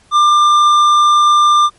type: tone with tanh clipping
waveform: sine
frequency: 1193 Hz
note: D6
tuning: 27 cents sharp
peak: -8 dBFS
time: 0.11-1.7 s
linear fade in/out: 50 ms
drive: 10 dB
effects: pink hiss -50 dBFS RMS until 1.78 s + MP3 48 kbps